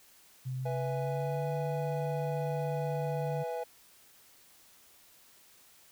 sine tone with pitch glide, 129 to 147.33 Hz, C3 to D3, -24 to +6 cents, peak -33 dBFS, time 0.45-3.44 s, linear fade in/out 20 ms, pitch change +230 cents, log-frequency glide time 0.56-1.52 s
triangle chord, E major, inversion second, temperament equal, 493.9 / 659.3 / 830.6 Hz, B4 / E5 / G#5, 0 / 0 / 0 cents, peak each -34 / -37 / -38 dBFS, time 0.65-3.64 s, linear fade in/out 10 ms
effects white hiss -60 dBFS RMS until 5.91 s

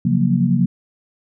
sine chord, Gb major seventh, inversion second, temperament equal with one note detuned, 135.9 / 174.61 / 185 / 233.1 Hz, Db3 / F3 / Gb3 / Bb3, -34 / 0 / 0 / 0 cents, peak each -19 dBFS, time 0.05-0.66 s, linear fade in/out 5 ms, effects none

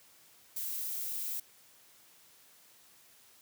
violet noise, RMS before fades -37 dBFS, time 0.56-1.4 s, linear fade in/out 5 ms, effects white hiss -61 dBFS RMS until 3.41 s + high-pass 80 Hz 12 dB/octave

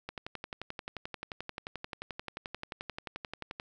click train, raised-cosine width 0.3 ms, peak -22 dBFS, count 41, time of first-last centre 0.09-3.599 s, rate 11.4 Hz, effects none

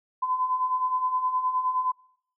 sine beating tone pair, 1009 / 1018.6 Hz, B5 / C6, +37 / -47 cents, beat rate 9.6 Hz, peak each -31 / -24 dBFS, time 0.22-1.92 s, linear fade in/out 10 ms, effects noise-tail reverb RT60 0.7 s tail -25 dB re dry

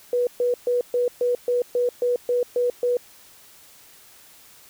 sine tone bursts, 488.7 Hz, B4, 18 cents flat, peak -18 dBFS, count 11, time 0.13-2.97 s, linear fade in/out 2 ms, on 140 ms, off 130 ms, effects white hiss -50 dBFS RMS until 4.69 s

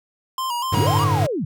square tone with vibrato, 1000 Hz, B5, 21 cents sharp, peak -23 dBFS, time 0.38-1.04 s, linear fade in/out 2 ms, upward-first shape square, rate 4.1 Hz, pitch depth 78 cents each way
square chord, G suspended second, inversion none, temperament equal with one note detuned, 98 / 110 / 147.43 Hz, G2 / A2 / D3, 0 / 0 / +7 cents, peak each -23 dBFS, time 0.72-1.27 s, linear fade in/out 10 ms
sine linear two-way sweep, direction up then down, 117 to 1200 to 117 Hz, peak -21 dBFS, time 0.75-1.45 s, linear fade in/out 5 ms, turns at 1.03 s
effects none

